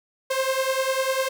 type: beating tone pair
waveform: sawtooth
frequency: 523.3 / 533.3 Hz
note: C5 / C5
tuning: 0 / +33 cents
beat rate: 10 Hz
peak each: -21 dBFS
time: 0.3-1.29 s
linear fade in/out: 10 ms
effects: none